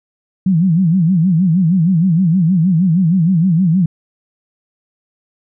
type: tone with vibrato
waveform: sine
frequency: 174.61 Hz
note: F3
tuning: in tune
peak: -9 dBFS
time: 0.46-3.86 s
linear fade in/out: 5 ms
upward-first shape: sine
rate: 6.4 Hz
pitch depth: 180 cents each way
effects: none